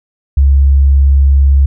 sine tone, 68.9 Hz, C#2, 10 cents flat, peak -4 dBFS, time 0.37-1.66 s, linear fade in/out 5 ms, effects none

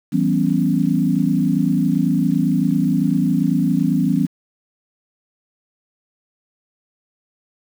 sine chord, C# half-diminished seventh, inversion first, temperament equal with one note detuned, 164.81 / 192.41 / 246.9 / 277.2 Hz, E3 / G3 / B3 / C#4, 0 / -32 / 0 / 0 cents, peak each -20 dBFS, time 0.12-4.27 s, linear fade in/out 20 ms, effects 7-bit

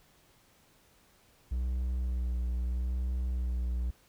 triangle tone with vibrato, 61.74 Hz, B1, in tune, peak -27 dBFS, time 1.51-3.91 s, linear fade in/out 10 ms, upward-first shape sine, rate 0.78 Hz, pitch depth 28 cents each way, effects pink hiss -64 dBFS RMS until 4.08 s

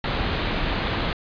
pink low-pass noise, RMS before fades -25 dBFS, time 0.04-1.13 s, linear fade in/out 2 ms, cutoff 4200 Hz, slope 48 dB/octave, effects resampled to 11025 Hz

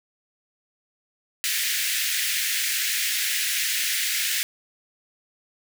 pink high-pass noise, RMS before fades -25 dBFS, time 1.44-4.43 s, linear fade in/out 0 ms, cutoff 1700 Hz, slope 48 dB/octave, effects none

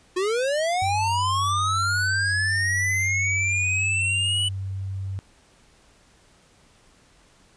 square linear sweep, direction up, 354.2 to 2979 Hz, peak -22 dBFS, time 0.16-4.49 s, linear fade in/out 10 ms
sine tone, 96.4 Hz, G2, 28 cents flat, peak -27 dBFS, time 0.82-5.19 s, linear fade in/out 0 ms
effects pink hiss -57 dBFS RMS until 7.56 s + resampled to 22050 Hz

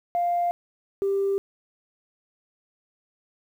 sine tone pair in turn, 698.5 / 394.3 Hz, F5 / G4, 0 / +10 cents, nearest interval minor seventh, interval 990 cents, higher first, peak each -20 dBFS, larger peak neither, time 0.15-0.51 / 1.02-1.38 s, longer neither, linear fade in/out 0 ms, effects tanh soft clip ceiling -17 dBFS + 9-bit

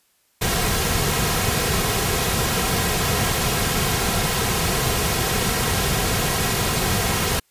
pink noise with comb filter, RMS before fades -21 dBFS, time 0.41-7.4 s, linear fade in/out 10 ms, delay 3.4 ms, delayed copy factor -0.5, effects white hiss -63 dBFS RMS until 7.5 s + resampled to 32000 Hz

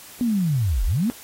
sine linear two-way sweep, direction down then up, 251.4 to 34.65 to 251.4 Hz, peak -18 dBFS, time 0.21-1.1 s, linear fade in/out 0 ms, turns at 0.85 s, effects white hiss -43 dBFS RMS until 1.23 s + AAC 48 kbps

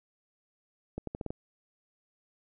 accelerating click train, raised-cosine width 2 ms, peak -22 dBFS, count 6, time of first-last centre 0.98-1.305 s, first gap 93 ms, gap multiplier 0.82, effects none

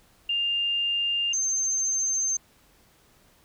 sine tone pair in turn, 2803 / 6293 Hz, F7 / G8, +6 / +6 cents, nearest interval octave + major second, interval 1400 cents, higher second, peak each -23 dBFS, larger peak neither, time 0.29-1.33 / 1.33-2.37 s, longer neither, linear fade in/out 5 ms, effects pink hiss -60 dBFS RMS until 3.44 s

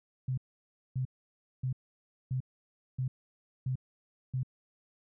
sine tone bursts, 129.1 Hz, C3, 23 cents flat, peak -29 dBFS, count 7, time 0.28-4.432 s, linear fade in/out 5 ms, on 96 ms, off 580 ms, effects none

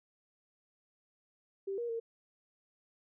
sine tone with pitch steps, 391.3 / 473.5 / 458.6 Hz, G4 / A#4 / A#4, -3 / +27 / -28 cents, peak -34 dBFS, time 1.67-2 s, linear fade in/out 10 ms, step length 110 ms, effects none

